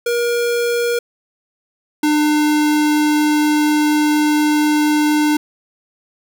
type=tone pair in turn; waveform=square; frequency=475.3 / 300.7 Hz; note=A#4 / D4; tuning=+34 / +41 cents; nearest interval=minor sixth; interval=793 cents; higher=first; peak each=-16 / -13 dBFS; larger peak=second; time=0.06-0.99 / 2.03-5.37 s; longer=second; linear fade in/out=5 ms; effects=none